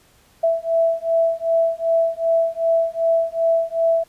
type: beating tone pair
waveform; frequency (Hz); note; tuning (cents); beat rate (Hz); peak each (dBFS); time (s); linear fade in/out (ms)
sine; 660 / 662.6; E5 / E5; +2 / +9; 2.6; -19; 0.43-4.04; 10
effects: pink hiss -55 dBFS RMS until 4.08 s + resampled to 32000 Hz